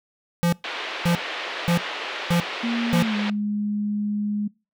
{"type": "tone bursts", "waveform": "square", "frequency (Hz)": 172.1, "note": "F3", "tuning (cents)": -25, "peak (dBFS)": -18, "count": 5, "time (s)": [0.43, 3.025], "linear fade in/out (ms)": 0, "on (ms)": 95, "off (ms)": 530}
{"type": "band-pass noise", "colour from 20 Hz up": "white", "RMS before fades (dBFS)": -31, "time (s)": [0.64, 3.3], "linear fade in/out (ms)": 2, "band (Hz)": [350, 3400], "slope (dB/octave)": 24}
{"type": "tone with pitch glide", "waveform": "sine", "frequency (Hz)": [234.4, 207.6], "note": ["A#3", "G#3"], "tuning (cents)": [10, 0], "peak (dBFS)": -22, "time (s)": [2.63, 4.48], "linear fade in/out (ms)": 10, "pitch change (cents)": -210, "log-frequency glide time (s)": [2.99, 3.16]}
{"effects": ["noise-tail reverb RT60 0.3 s tail -24 dB re dry"]}